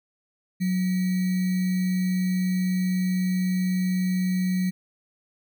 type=tone with sample-and-hold; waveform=sine; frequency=183.9 Hz; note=F#3; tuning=10 cents flat; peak=-21 dBFS; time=0.6-4.71 s; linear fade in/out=20 ms; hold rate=2100 Hz; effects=none